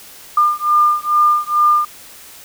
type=beating tone pair; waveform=sine; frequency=1202 / 1204.3 Hz; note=D6 / D6; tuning=+40 / +43 cents; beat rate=2.3 Hz; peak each=-14 dBFS; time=0.37-1.85 s; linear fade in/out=5 ms; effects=white hiss -39 dBFS RMS until 2.44 s